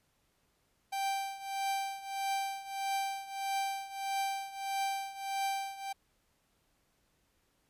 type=tone with tremolo; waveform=45% pulse; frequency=784 Hz; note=G5; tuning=in tune; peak=-30 dBFS; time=0.92-5.93 s; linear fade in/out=10 ms; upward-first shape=triangle; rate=1.6 Hz; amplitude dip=85%; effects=pink hiss -74 dBFS RMS until 7.69 s + resampled to 32000 Hz